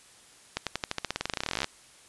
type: accelerating click train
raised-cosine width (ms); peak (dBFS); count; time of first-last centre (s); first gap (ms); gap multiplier
0.2; -11; 27; 0.57-1.644; 97; 0.92
effects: white hiss -55 dBFS RMS until 2.08 s + resampled to 24000 Hz